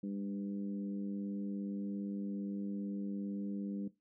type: harmonic tone with a mistuned harmonic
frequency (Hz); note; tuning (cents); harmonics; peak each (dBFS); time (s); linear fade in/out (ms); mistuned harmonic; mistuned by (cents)
99.5; G2; +26; 2 / 3 / 4 / 5; -38 / -43 / -54 / -53; 0.03-3.88; 5; 2; +17
effects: noise-tail reverb RT60 0.2 s tail -17 dB re dry